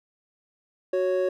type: tone pair together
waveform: triangle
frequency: 370 / 553.7 Hz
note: F#4 / C#5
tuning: 0 / -2 cents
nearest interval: perfect fifth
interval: 698 cents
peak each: -23 / -22 dBFS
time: 0.93-1.29 s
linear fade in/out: 5 ms
effects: none